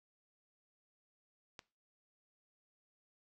click, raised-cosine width 0.2 ms, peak -30 dBFS, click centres 1.592 s, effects noise-tail reverb RT60 0.3 s tail -20 dB re dry

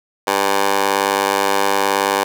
15% pulse tone with high-pass filter, 99 Hz, G2, 18 cents sharp, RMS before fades -17 dBFS, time 0.27-2.24 s, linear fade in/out 5 ms, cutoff 640 Hz, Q 2.5, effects none

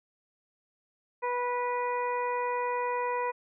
harmonic tone, 490 Hz, B4, 14 cents flat, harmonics 1 / 2 / 3 / 4 / 5, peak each -32 / -30 / -44 / -40 / -43 dBFS, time 1.22-3.32 s, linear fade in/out 20 ms, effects none

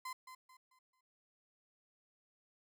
35% pulse tone with echo, 1028 Hz, C6, 31 cents flat, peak -40 dBFS, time 0.05-0.13 s, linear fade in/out 5 ms, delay 220 ms, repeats 4, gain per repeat -9 dB, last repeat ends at 1.01 s, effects none

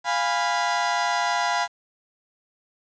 30% pulse chord, F diminished, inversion none, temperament equal with one note detuned, 698.5 / 822 / 987.8 Hz, F5 / Ab5 / Cb6, 0 / -18 / 0 cents, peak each -23 / -24 / -23 dBFS, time 0.04-1.68 s, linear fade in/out 50 ms, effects resampled to 16000 Hz + 8-bit

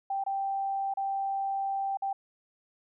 sine tone with dropouts, 784 Hz, G5, in tune, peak -28 dBFS, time 0.1-2.13 s, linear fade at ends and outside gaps 5 ms, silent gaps 0.239-0.263 / 0.939-0.971 / 1.972-2.021 s, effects none

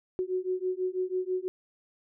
sine beating tone pair, 366.2 / 372.3 Hz, F#4 / F#4, -18 / +11 cents, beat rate 6.1 Hz, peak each -31 dBFS, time 0.19-1.48 s, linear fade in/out 0 ms, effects none

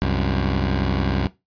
15% pulse tone pair together, 66.3 / 93.76 Hz, C2 / F#2, +23 / +23 cents, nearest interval tritone, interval 600 cents, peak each -15 / -17 dBFS, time 0.02-1.27 s, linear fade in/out 0 ms, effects noise-tail reverb RT60 0.2 s tail -17 dB re dry + resampled to 11025 Hz

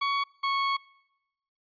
sawtooth tone pair in turn, 1120 / 1103.9 Hz, C#6 / C#6, +18 / -8 cents, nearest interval unison, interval 26 cents, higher first, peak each -21 dBFS, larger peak neither, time 0.01-0.24 / 0.43-0.77 s, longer second, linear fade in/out 10 ms, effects noise-tail reverb RT60 0.9 s tail -24 dB re dry + resampled to 11025 Hz

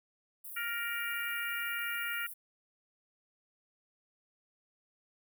white high-pass noise, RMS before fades -45 dBFS, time 0.44-2.34 s, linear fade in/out 10 ms, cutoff 10000 Hz, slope 48 dB/octave
harmonic tone, 468.2 Hz, A#4, 8 cents sharp, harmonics 3 / 4 / 5 / 6, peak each -37 / -39 / -41 / -43 dBFS, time 0.56-2.27 s, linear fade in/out 10 ms
effects none

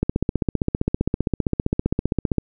click train, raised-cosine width 3 ms, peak -6 dBFS, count 37, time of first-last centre 0.03-2.383 s, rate 15.3 Hz, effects none

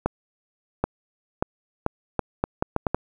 accelerating click train, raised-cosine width 1 ms, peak -7 dBFS, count 10, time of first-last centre 0.06-2.946 s, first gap 780 ms, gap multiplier 0.75, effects 8-bit

